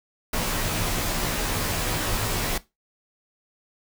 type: noise with comb filter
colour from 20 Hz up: pink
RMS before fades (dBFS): -26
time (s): 0.33-2.58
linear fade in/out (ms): 5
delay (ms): 15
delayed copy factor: -1
effects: noise-tail reverb RT60 0.2 s tail -17 dB re dry